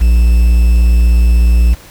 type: tone with quantisation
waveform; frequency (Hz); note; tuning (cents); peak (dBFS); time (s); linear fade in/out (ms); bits
triangle; 58.27; A#1; 0; -3; 0-1.75; 20; 5
effects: pink hiss -38 dBFS RMS until 1.9 s